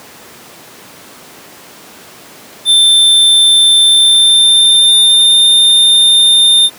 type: tone with pitch glide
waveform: square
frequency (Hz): 3560 to 3616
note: A7 to A7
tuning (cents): +20 to +47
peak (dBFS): -5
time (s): 2.65-6.7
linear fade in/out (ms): 50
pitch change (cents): +27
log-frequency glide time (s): 3.84-5.43
effects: pink hiss -35 dBFS RMS until 6.78 s + high-pass 200 Hz 12 dB/octave